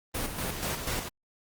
pink noise with tremolo, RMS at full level -31 dBFS, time 0.14-1.09 s, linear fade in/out 10 ms, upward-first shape square, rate 4.1 Hz, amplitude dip 50%, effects Opus 32 kbps

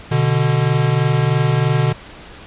square tone pair together, 124.3 / 147.39 Hz, B2 / D3, +12 / +7 cents, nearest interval minor third, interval 295 cents, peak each -17 dBFS, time 0.11-1.93 s, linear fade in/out 10 ms, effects pink hiss -38 dBFS RMS until 2.46 s + resampled to 8000 Hz

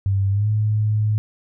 sine tone with pitch glide, 98 to 106.87 Hz, G2 to A2, 0 to -50 cents, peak -16 dBFS, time 0.06-1.18 s, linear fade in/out 0 ms, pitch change +150 cents, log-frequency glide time 0.3-0.48 s, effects none

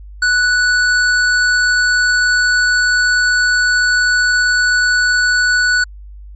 square tone, 1480 Hz, F#6, in tune, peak -11 dBFS, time 0.22-5.84 s, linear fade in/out 5 ms, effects added 50 Hz sine -31 dBFS peak until 6.35 s + MP3 32 kbps

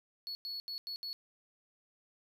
triangle tone bursts at uneven times, 4390 Hz, C#8, 18 cents flat, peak -37 dBFS, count 5, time 0.27-0.35 / 0.45-0.6 / 0.68-0.78 / 0.87-0.96 / 1.03-1.13 s, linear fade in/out 0 ms, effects none

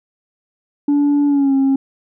sine tone with pitch glide, 288.3 to 270.6 Hz, D4 to C#4, -32 to -42 cents, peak -9 dBFS, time 0.88-1.76 s, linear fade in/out 5 ms, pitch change -110 cents, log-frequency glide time 1.27-1.54 s, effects tanh soft clip ceiling -10 dBFS

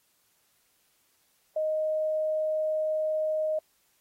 sine tone, 622.3 Hz, D#5, in tune, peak -25 dBFS, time 1.56-3.59 s, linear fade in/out 5 ms, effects white hiss -69 dBFS RMS until 4 s + AAC 48 kbps

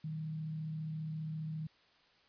sine tone with frequency modulation, 156.8 Hz, D#3, 14 cents sharp, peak -37 dBFS, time 0.04-1.67 s, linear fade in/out 5 ms, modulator 34.8 Hz, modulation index 0.27, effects white hiss -67 dBFS RMS until 2.28 s + resampled to 11025 Hz

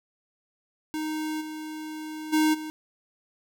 square tone with level steps, 310.3 Hz, D#4, 5 cents flat, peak -29 / -35 / -20 / -34 dBFS, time 0.94-2.7 s, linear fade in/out 0 ms, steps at 1.4 / 2.32 / 2.53 s, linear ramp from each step 20 ms, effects none

